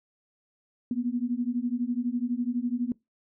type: beating tone pair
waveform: sine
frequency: 236.9 / 248.9 Hz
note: A#3 / B3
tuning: +28 / +14 cents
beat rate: 12 Hz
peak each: -29 dBFS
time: 0.91-2.92 s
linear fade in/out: 2 ms
effects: noise-tail reverb RT60 0.2 s tail -23 dB re dry